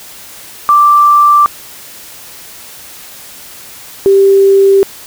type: tone pair in turn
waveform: sine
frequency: 1174.7 / 392 Hz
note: D6 / G4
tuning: 0 / 0 cents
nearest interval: octave + perfect fifth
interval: 1900 cents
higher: first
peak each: -3 dBFS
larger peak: neither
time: 0.69-1.46 / 4.06-4.83 s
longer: neither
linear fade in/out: 0 ms
effects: white hiss -32 dBFS RMS until 5.06 s